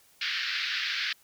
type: band-pass noise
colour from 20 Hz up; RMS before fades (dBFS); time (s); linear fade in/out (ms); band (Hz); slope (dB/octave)
pink; -31; 0.21-1.13; 5; 1500 to 4900; 48
effects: white hiss -61 dBFS RMS until 1.23 s